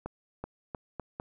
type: accelerating click train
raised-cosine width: 1 ms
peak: -22 dBFS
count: 5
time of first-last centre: 0.06-1.199 s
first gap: 380 ms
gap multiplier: 0.81
effects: none